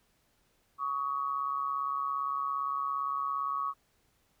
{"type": "tone pair together", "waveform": "sine", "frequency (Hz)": [1122.5, 1260], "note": ["C#6", "D#6"], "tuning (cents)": [21, 21], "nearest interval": "major second", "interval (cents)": 200, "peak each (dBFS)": [-31, -36], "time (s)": [0.78, 3.74], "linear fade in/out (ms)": 50, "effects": ["pink hiss -71 dBFS RMS until 4.4 s"]}